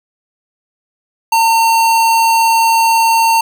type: tone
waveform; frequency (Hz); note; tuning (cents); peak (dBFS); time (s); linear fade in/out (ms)
square; 909; A#5; -44; -9; 1.32-3.41; 5
effects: none